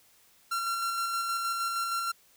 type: tone with tremolo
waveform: 45% pulse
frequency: 1367 Hz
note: F6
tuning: 37 cents flat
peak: -28 dBFS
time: 0.51-2.12 s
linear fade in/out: 10 ms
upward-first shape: square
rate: 6.4 Hz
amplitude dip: 25%
effects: white hiss -62 dBFS RMS until 2.36 s